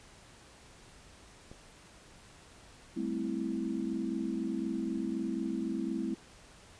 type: click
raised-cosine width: 2 ms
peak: -34 dBFS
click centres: 1.515 s
type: chord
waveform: sine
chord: A minor seventh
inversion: third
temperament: equal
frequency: 196 / 220 / 261.6 / 329.6 Hz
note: G3 / A3 / C4 / E4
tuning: 0 / 0 / 0 / 0 cents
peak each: -39 / -37 / -37 / -36 dBFS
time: 2.96-6.15 s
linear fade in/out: 10 ms
effects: pink hiss -56 dBFS RMS until 6.79 s + resampled to 22050 Hz